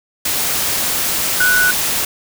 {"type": "tone in noise", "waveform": "sine", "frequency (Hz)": 1480, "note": "F#6", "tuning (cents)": 0, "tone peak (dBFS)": -11, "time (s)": [1.4, 1.71], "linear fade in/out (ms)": 5, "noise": "white", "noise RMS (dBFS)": -18, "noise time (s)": [0.25, 2.05], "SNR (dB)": 4, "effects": []}